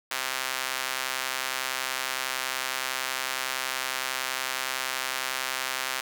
sawtooth tone with high-pass filter, 130.81 Hz, C3, in tune, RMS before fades -31 dBFS, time 0.11-6.01 s, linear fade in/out 5 ms, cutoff 1400 Hz, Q 0.77, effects none

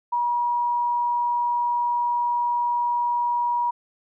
sine tone, 960 Hz, B5, 49 cents flat, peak -20 dBFS, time 0.12-3.71 s, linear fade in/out 10 ms, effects none

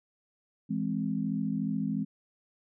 sine chord, E augmented, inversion none, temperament equal, 164.81 / 207.7 / 261.6 Hz, E3 / G#3 / B#3, 0 / 0 / 0 cents, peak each -34 / -31 / -33 dBFS, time 0.69-2.05 s, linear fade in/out 20 ms, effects none

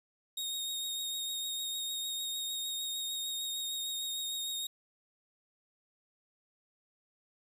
sawtooth tone with vibrato, 3729 Hz, A#7, in tune, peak -32 dBFS, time 0.37-4.67 s, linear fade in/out 5 ms, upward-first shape triangle, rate 6.6 Hz, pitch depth 22 cents each way, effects 10-bit

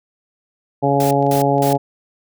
harmonic tone, 139.9 Hz, C#3, 16 cents sharp, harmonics 1 / 2 / 3 / 4 / 5 / 6, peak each -20 / -20 / -20 / -20 / -20 / -20 dBFS, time 0.82-1.78 s, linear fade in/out 20 ms
white noise bursts, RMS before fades -28 dBFS, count 3, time 1-1.73 s, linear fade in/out 2 ms, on 110 ms, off 200 ms
clicks, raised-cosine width 0.2 ms, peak -26 dBFS, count 5, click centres 1.124 / 1.226 / 1.266 / 1.582 / 1.753 s
effects none

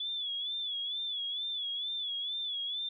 sine tone with vibrato, 3432 Hz, A7, 44 cents flat, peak -33 dBFS, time 0-2.89 s, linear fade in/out 5 ms, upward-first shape sine, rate 2.2 Hz, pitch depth 80 cents each way, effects none

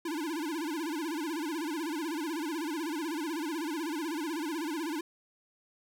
square tone with vibrato, 315.2 Hz, D#4, 23 cents sharp, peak -33 dBFS, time 0.05-5.01 s, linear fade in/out 5 ms, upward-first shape sine, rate 16 Hz, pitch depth 160 cents each way, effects none

